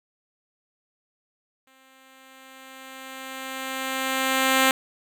5% pulse tone with exponential growth, 264 Hz, C4, 16 cents sharp, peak -5 dBFS, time 1.67-4.71 s, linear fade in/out 2 ms, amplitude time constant 660 ms, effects none

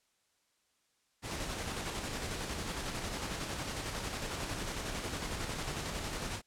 pink noise with tremolo, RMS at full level -37 dBFS, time 1.22-6.42 s, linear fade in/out 50 ms, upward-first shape square, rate 11 Hz, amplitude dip 30%, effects white hiss -75 dBFS RMS until 6.46 s + low-pass 9000 Hz 12 dB/octave

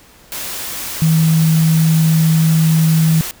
sine tone in noise, 160.3 Hz, E3, 48 cents flat, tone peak -9 dBFS, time 1.02-3.21 s, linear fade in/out 0 ms, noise white, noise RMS -25 dBFS, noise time 0.32-3.31 s, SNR +13 dB, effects pink hiss -45 dBFS RMS until 3.4 s

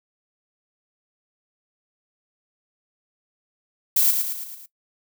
violet noise with echo, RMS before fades -18 dBFS, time 3.96-4.11 s, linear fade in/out 5 ms, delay 110 ms, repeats 5, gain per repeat -5 dB, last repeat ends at 4.66 s, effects noise-tail reverb RT60 0.1 s tail -18 dB re dry

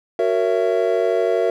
triangle chord, F# dominant seventh, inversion none, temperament just, 370 / 462.5 / 555 / 666 Hz, F#4 / A#4 / C#5 / E5, 0 / -14 / +2 / +18 cents, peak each -20 / -18 / -23 / -19 dBFS, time 0.19-1.5 s, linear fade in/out 2 ms, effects none

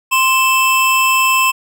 square tone pair together, 1046.5 / 2637 Hz, C6 / E7, 0 / 0 cents, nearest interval octave + major third, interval 1600 cents, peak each -14 dBFS, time 0.11-1.52 s, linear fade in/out 20 ms, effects none

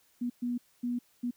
sine tone bursts at uneven times, 242.9 Hz, B3, 29 cents flat, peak -29 dBFS, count 4, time 0.21-0.3 / 0.42-0.58 / 0.83-0.99 / 1.23-1.31 s, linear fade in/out 10 ms, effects white hiss -67 dBFS RMS until 1.36 s

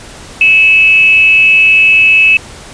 sine tone with frequency modulation, 2605 Hz, E7, 21 cents flat, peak -3 dBFS, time 0.41-2.37 s, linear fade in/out 2 ms, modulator 344 Hz, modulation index 0.26, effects pink hiss -31 dBFS RMS until 2.73 s + resampled to 22050 Hz

